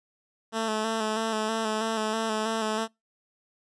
10% pulse tone with vibrato, 220 Hz, A3, in tune, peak -18 dBFS, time 0.52-2.88 s, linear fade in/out 50 ms, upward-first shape square, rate 3.1 Hz, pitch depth 29 cents each way, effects noise-tail reverb RT60 0.2 s tail -25 dB re dry + resampled to 22050 Hz

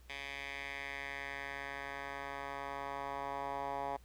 10% pulse tone with band-pass filter sweep, 139.3 Hz, C#3, 9 cents sharp, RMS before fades -42 dBFS, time 0.09-3.97 s, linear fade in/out 10 ms, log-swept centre 2600 to 860 Hz, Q 2.4, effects added 60 Hz sine -57 dBFS peak until 4.04 s + pink hiss -67 dBFS RMS until 4.04 s

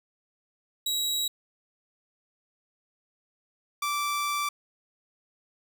sawtooth tone pair in turn, 3863 / 1167.2 Hz, B7 / D6, -39 / -11 cents, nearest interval octave + major sixth, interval 2072 cents, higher first, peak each -23 dBFS, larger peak neither, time 0.86-1.28 / 3.82-4.49 s, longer second, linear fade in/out 5 ms, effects none

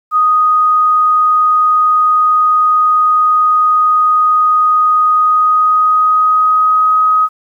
sine tone with pitch glide, 1244.5 to 1260.4 Hz, D#6 to D#6, 0 to +22 cents, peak -7 dBFS, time 0.11-7.29 s, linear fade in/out 50 ms, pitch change +22 cents, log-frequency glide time 5.1-6.96 s, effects 8-bit

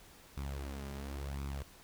sawtooth tone with flanger, 69.3 Hz, C#2, in tune, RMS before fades -41 dBFS, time 0.37-1.63 s, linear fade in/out 5 ms, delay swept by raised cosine 0.81 to 5.01 ms, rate 0.94 Hz, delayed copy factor +0.65, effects pink hiss -58 dBFS RMS until 1.83 s

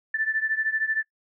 sine beating tone pair, 1758 / 1771 Hz, A6 / A6, -2 / +11 cents, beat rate 13 Hz, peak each -25 / -28 dBFS, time 0.14-1.03 s, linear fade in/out 5 ms, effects noise-tail reverb RT60 0.1 s tail -21 dB re dry

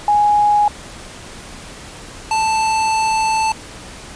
sine / square tone pair in turn, 830.6 / 881.6 Hz, G#5 / A5, 0 / +3 cents, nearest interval minor second, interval 103 cents, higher second, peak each -10 / -15 dBFS, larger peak first, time 0.08-0.68 / 2.31-3.52 s, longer second, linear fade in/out 2 ms, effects pink hiss -35 dBFS RMS until 4.15 s + resampled to 22050 Hz

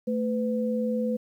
sine tone pair together, 222.1 / 502 Hz, A3 / B4, +16 / +28 cents, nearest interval octave + major second, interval 1412 cents, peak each -26 / -28 dBFS, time 0.07-1.17 s, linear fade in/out 10 ms, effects 10-bit

